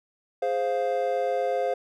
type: chord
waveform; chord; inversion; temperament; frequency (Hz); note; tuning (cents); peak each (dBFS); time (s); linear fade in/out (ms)
triangle; F minor; first; equal; 415.3 / 523.3 / 698.5; Ab4 / C5 / F5; 0 / 0 / 0; -29 / -24 / -26; 0.42-1.74; 5
effects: none